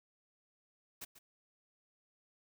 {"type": "noise with echo", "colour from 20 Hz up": "white", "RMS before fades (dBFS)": -45, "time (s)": [1.01, 1.05], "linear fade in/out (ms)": 10, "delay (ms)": 140, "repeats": 1, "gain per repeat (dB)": -13, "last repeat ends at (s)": 1.19, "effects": []}